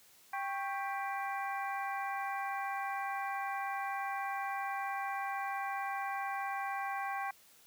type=harmonic tone with a mistuned harmonic; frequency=394.8 Hz; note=G4; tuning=12 cents sharp; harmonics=2 / 3 / 4 / 5 / 6; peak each=-37 / -41 / -43 / -45 / -47 dBFS; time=0.33-7.31 s; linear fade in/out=5 ms; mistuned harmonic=3; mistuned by=-120 cents; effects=white hiss -62 dBFS RMS until 7.66 s + high-pass 80 Hz 12 dB/octave